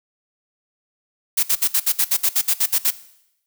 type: noise bursts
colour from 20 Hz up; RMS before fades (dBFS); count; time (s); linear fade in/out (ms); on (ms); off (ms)
blue; -17; 13; 1.37-2.908; 10; 62; 61
effects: noise-tail reverb RT60 0.8 s tail -17 dB re dry